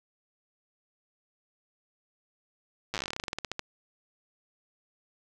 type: slowing click train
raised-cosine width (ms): 0.2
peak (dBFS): -15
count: 22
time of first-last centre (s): 2.94-3.594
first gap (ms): 8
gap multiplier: 1.12
effects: none